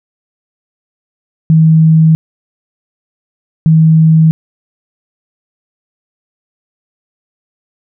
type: tone pair in turn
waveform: sine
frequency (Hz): 159.8 / 159.8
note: D#3 / D#3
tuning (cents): +47 / +47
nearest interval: unison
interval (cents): 0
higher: neither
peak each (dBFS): -3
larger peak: neither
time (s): 1.5-2.15 / 3.66-4.31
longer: neither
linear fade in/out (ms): 0
effects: none